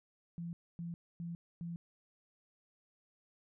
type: tone bursts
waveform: sine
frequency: 170 Hz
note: F3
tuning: 46 cents flat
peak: -39 dBFS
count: 4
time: 0.38-1.76 s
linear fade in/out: 0 ms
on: 150 ms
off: 260 ms
effects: none